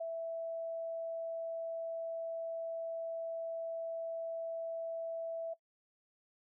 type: tone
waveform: sine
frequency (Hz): 660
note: E5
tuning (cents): +2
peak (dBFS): -36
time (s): 0-5.54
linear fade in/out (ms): 10
effects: noise-tail reverb RT60 0.1 s tail -20 dB re dry